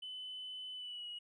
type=tone with pitch glide; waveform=triangle; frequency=3018 to 2905 Hz; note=F#7 to F#7; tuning=+34 to -32 cents; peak=-40 dBFS; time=0.02-1.19 s; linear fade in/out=10 ms; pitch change=-66 cents; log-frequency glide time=0.72-1.08 s; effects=tanh soft clip ceiling -40 dBFS + resampled to 22050 Hz